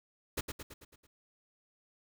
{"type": "noise with echo", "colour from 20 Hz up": "pink", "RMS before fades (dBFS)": -34, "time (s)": [0.37, 0.41], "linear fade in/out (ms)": 10, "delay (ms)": 110, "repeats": 6, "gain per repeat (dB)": -5, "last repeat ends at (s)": 1.07, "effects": []}